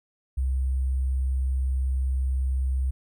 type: tone with sample-and-hold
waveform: sine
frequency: 65.41 Hz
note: C2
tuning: in tune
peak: -22 dBFS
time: 0.37-2.91 s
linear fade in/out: 10 ms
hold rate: 8820 Hz
effects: none